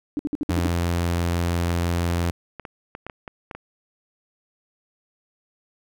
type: tone bursts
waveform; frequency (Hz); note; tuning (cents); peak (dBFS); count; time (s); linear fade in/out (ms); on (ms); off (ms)
sine; 293.8; D4; +1; -21; 7; 0.17-0.672; 0; 22; 58
type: tone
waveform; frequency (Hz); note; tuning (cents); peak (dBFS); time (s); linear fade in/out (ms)
sawtooth; 86; F2; -26; -17; 0.49-2.31; 10
type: clicks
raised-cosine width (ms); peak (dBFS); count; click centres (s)
0.5; -20; 11; 1.705 / 2.106 / 2.245 / 2.597 / 2.652 / 2.951 / 3.066 / 3.098 / 3.278 / 3.512 / 3.55
effects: none